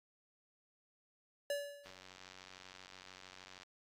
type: tone with exponential decay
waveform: square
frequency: 573 Hz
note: D5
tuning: 43 cents flat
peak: -34 dBFS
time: 1.5-2.06 s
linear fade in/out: 2 ms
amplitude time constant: 120 ms
type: click train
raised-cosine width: 0.2 ms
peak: -36 dBFS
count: 166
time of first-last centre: 1.86-3.632 s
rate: 93.1 Hz
effects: AAC 48 kbps